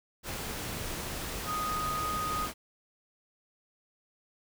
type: tone in noise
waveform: sine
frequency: 1244.5 Hz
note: D#6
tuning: in tune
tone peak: -31 dBFS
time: 1.45-2.49 s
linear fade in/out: 50 ms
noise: pink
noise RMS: -37 dBFS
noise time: 0.23-2.54 s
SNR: +3 dB
effects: none